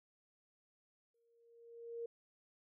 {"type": "tone with exponential growth", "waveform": "sine", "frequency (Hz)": 466.2, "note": "A#4", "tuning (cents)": 0, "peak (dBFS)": -39, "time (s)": [1.14, 2.06], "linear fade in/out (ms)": 5, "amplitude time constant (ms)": 200, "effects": []}